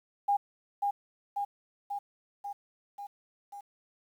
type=tone with echo; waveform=sine; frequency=810 Hz; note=G#5; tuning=43 cents flat; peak=-23 dBFS; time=0.28-0.37 s; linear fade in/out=10 ms; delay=540 ms; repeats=6; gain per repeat=-3 dB; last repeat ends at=3.61 s; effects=10-bit